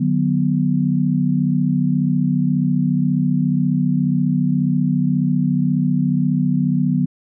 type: chord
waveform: sine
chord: B minor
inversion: first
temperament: equal with one note detuned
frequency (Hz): 150.35 / 185 / 246.9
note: D3 / F#3 / B3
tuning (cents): +41 / 0 / 0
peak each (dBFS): -19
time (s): 0-7.06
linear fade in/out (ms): 10
effects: none